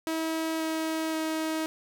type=tone with pitch steps; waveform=sawtooth; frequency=322 / 319.6 / 317.2 Hz; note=E4 / D#4 / D#4; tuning=-41 / +47 / +33 cents; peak=-24 dBFS; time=0.07-1.66 s; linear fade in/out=0 ms; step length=530 ms; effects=none